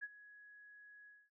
sine tone with ADSR envelope, 1675 Hz, G#6, 14 cents sharp, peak -39 dBFS, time 0.01-1.3 s, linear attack 27 ms, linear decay 38 ms, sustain -17 dB, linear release 230 ms, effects noise-tail reverb RT60 0.1 s tail -21 dB re dry

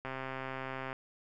click train, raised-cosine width 0.5 ms, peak -24 dBFS, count 117, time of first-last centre 0.05-0.929 s, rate 132 Hz, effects none

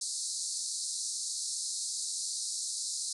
white band-pass noise, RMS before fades -36 dBFS, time 0.01-3.13 s, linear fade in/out 5 ms, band 4000 to 9800 Hz, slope 96 dB/octave, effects none

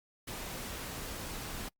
pink noise, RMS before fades -41 dBFS, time 0.27-1.69 s, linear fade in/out 10 ms, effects noise-tail reverb RT60 0.1 s tail -26 dB re dry + Opus 48 kbps

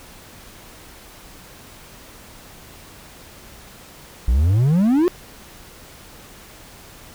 triangle exponential sweep, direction up, 55.6 to 372.3 Hz, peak -11 dBFS, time 4.28-5.08 s, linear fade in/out 0 ms, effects pink hiss -43 dBFS RMS until 7.14 s

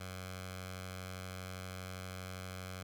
10% pulse tone with notch filter, 92.5 Hz, F#2, in tune, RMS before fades -45 dBFS, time 0-2.83 s, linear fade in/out 5 ms, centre 320 Hz, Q 0.53, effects none

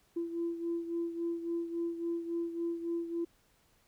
sine beating tone pair, 337.4 / 341 Hz, E4 / F4, +40 / -41 cents, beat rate 3.6 Hz, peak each -33 / -39 dBFS, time 0.16-3.25 s, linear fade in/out 10 ms, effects tanh soft clip ceiling -26 dBFS + pink hiss -69 dBFS RMS until 3.87 s

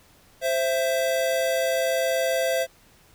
square tone pair together, 524 / 665 Hz, C5 / E5, +2 / +15 cents, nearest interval major third, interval 413 cents, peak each -25 dBFS, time 0.41-2.67 s, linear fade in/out 50 ms, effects pink hiss -56 dBFS RMS until 3.14 s

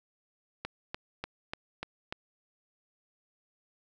click train, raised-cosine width 0.3 ms, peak -19 dBFS, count 6, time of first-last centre 0.65-2.125 s, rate 3.39 Hz, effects none

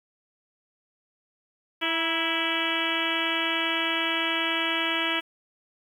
harmonic tone with a mistuned harmonic, 329.6 Hz, E4, in tune, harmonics 1 / 2 / 3 / 4 / 5 / 6 / 7 / 8 / 9 / 10, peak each -33 / -36 / -35 / -34 / -33 / -34 / -31 / -34 / -31 / -33 dBFS, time 1.81-5.21 s, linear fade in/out 20 ms, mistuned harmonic 3, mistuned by -39 cents, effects 9-bit

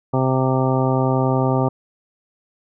harmonic tone, 130.81 Hz, C3, in tune, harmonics 1 / 2 / 3 / 4 / 5 / 6 / 7 / 9, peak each -19 / -22 / -24 / -25 / -26 / -27 / -27 / -29 dBFS, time 0.13-1.69 s, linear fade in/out 10 ms, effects none

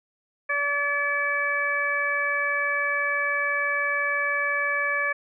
harmonic tone, 574 Hz, D5, 40 cents flat, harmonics 1 / 2 / 3 / 4, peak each -32 / -30 / -25 / -28 dBFS, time 0.49-5.13 s, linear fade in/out 10 ms, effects none

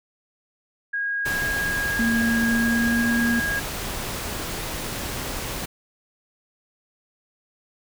sine tone, 1638 Hz, G#6, 24 cents flat, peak -23 dBFS, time 0.93-3.6 s, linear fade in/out 10 ms
pink noise, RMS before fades -30 dBFS, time 1.25-5.66 s, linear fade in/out 10 ms
sine tone with pitch glide, 230 to 235.1 Hz, A#3 to A#3, -23 to +15 cents, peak -20 dBFS, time 1.99-3.4 s, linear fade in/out 5 ms, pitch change +38 cents, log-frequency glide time 2.38-3.03 s
effects none

